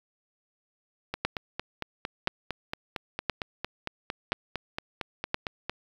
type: two click trains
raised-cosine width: 0.3 ms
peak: -15 / -9 dBFS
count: 21 / 5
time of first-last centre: 1.14-5.696 / 1.25-5.344 s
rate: 4.39 / 0.977 Hz
effects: 8-bit